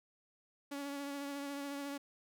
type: tone with vibrato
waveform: sawtooth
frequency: 282 Hz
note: C#4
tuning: 30 cents sharp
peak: -36 dBFS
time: 0.71-1.98 s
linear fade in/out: 10 ms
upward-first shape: triangle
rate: 14 Hz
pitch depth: 27 cents each way
effects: none